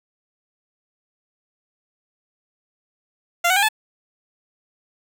15% pulse tone with pitch steps, 692 / 746 / 804.1 / 866.8 Hz, F5 / F#5 / G5 / A5, -16 / +14 / +44 / -26 cents, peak -9 dBFS, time 3.44-3.688 s, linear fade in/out 10 ms, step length 62 ms, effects none

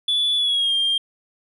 triangle tone with pitch glide, 3448 to 3199 Hz, A7 to G7, -36 to +34 cents, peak -15 dBFS, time 0.08-0.98 s, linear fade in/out 5 ms, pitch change -130 cents, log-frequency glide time 0.37-0.74 s, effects tanh soft clip ceiling -13 dBFS + resampled to 32000 Hz

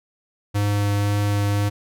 square tone with vibrato, 102.2 Hz, G#2, 27 cents flat, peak -19 dBFS, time 0.54-1.7 s, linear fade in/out 20 ms, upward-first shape triangle, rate 1.9 Hz, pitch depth 9 cents each way, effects none

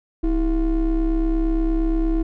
triangle ring-modulated tone, 179.3 Hz, F3, 46 cents sharp, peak -12 dBFS, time 0.23-2.23 s, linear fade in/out 10 ms, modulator 145 Hz, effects none

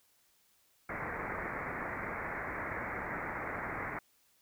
white low-pass noise, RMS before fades -39 dBFS, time 0.89-3.99 s, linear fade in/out 5 ms, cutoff 2200 Hz, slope 96 dB/octave, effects white hiss -70 dBFS RMS until 4.41 s

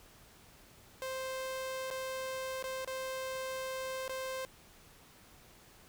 sawtooth tone with dropouts, 523.3 Hz, C5, in tune, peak -33 dBFS, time 1.02-4.45 s, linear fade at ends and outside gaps 0 ms, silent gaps 1.903-1.911 / 2.626-2.64 / 2.847-2.875 / 4.079-4.095 s, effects pink hiss -59 dBFS RMS until 5.88 s

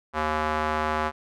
square tone with band-pass filter, 77.3 Hz, D#2, 11 cents flat, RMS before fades -26 dBFS, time 0.13-1.12 s, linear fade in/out 50 ms, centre 1100 Hz, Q 1.5, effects none

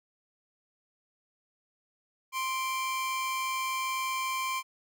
45% pulse tone pair together, 1046.5 / 2349 Hz, C6 / D7, 0 / 0 cents, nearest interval octave + major second, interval 1400 cents, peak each -31 / -35 dBFS, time 2.32-4.63 s, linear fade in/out 50 ms, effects none

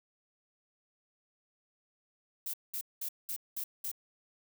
violet noise bursts, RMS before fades -37 dBFS, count 6, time 2.46-3.916 s, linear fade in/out 5 ms, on 76 ms, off 200 ms, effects none

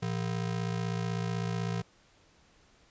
square ring-modulated tone, 143.8 Hz, D3, 36 cents flat, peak -28 dBFS, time 0.02-1.82 s, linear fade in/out 10 ms, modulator 28 Hz, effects pink hiss -63 dBFS RMS until 2.9 s + resampled to 16000 Hz

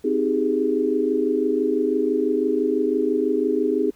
sine chord, Ab major seventh, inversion first, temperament just, 259.6 / 311.5 / 389.3 / 415.3 Hz, C4 / Eb4 / G4 / Ab4, -13 / +2 / -12 / 0 cents, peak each -25 / -24 / -25 / -22 dBFS, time 0.04-3.91 s, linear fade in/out 10 ms, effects pink hiss -57 dBFS RMS until 3.95 s

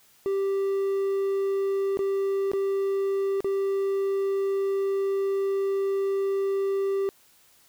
triangle tone with dropouts, 392 Hz, G4, in tune, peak -21 dBFS, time 0.26-7.09 s, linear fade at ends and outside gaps 0 ms, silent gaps 1.972-1.991 / 2.516-2.534 / 3.405-3.445 s, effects white hiss -59 dBFS RMS until 7.68 s

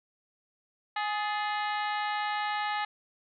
harmonic tone with a mistuned harmonic, 417.6 Hz, G#4, 10 cents sharp, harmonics 2 / 3 / 4 / 5 / 6 / 7 / 8 / 9 / 10, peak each -31 / -36 / -37 / -39 / -46 / -43 / -48 / -46 / -48 dBFS, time 0.96-2.85 s, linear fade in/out 5 ms, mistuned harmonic 4, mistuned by +65 cents, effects none

